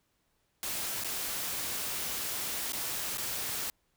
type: noise with dropouts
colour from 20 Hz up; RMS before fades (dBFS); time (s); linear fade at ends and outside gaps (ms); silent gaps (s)
white; -35; 0.63-3.7; 1; 1.038-1.045 / 2.722-2.732 / 3.173-3.181
effects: pink hiss -75 dBFS RMS until 3.96 s